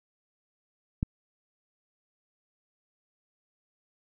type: click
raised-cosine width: 5 ms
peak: -14 dBFS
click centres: 1.029 s
effects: none